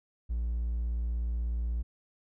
triangle tone, 58.27 Hz, A#1, in tune, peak -26 dBFS, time 0.29-1.83 s, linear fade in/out 20 ms, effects tanh soft clip ceiling -22 dBFS

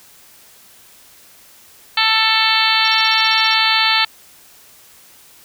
harmonic tone, 442.3 Hz, A4, 9 cents sharp, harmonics 2 / 3 / 4 / 5 / 6 / 7 / 8 / 9 / 10, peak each -21 / -21 / -21 / -21 / -21 / -21 / -21 / -21 / -21 dBFS, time 1.97-4.05 s, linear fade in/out 5 ms
sine tone bursts, 5560 Hz, F8, 9 cents flat, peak -27 dBFS, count 11, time 2.85-3.537 s, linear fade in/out 0 ms, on 27 ms, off 39 ms
effects white hiss -46 dBFS RMS until 5.44 s

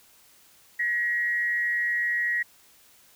sine tone with frequency modulation, 1906 Hz, A#6, 38 cents sharp, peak -23 dBFS, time 0.79-2.43 s, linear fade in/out 10 ms, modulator 199 Hz, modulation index 0.36, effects white hiss -57 dBFS RMS until 3.15 s

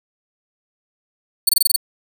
5% pulse tone bursts, 4435 Hz, C#8, in tune, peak -4 dBFS, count 7, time 1.47-1.762 s, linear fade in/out 5 ms, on 22 ms, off 23 ms, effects none

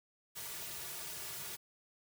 white noise with comb filter, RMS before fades -44 dBFS, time 0.35-1.57 s, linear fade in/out 20 ms, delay 3.8 ms, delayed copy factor -1, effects none

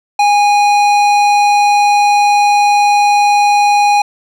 sine tone with tanh clipping, 822 Hz, G#5, 18 cents flat, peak -9 dBFS, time 0.19-4.02 s, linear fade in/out 5 ms, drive 16 dB, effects none

